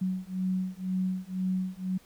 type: beating tone pair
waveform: sine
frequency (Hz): 185 / 187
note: F#3 / F#3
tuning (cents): 0 / +19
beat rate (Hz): 2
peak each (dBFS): -31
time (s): 0.01-1.98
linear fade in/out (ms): 10
effects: pink hiss -59 dBFS RMS until 2.05 s